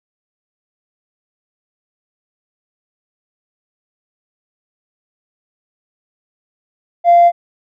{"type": "tone with tanh clipping", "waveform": "triangle", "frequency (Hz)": 692, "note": "F5", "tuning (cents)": -16, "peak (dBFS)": -5, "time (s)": [7.04, 7.32], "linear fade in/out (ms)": 50, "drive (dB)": 5, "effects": []}